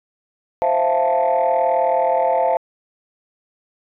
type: chord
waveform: sine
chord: F major seventh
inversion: second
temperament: equal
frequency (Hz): 523.3 / 659.3 / 698.5 / 880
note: C5 / E5 / F5 / A5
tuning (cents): 0 / 0 / 0 / 0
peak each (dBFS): -19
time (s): 0.62-2.57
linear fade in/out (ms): 0
effects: tanh soft clip ceiling -9 dBFS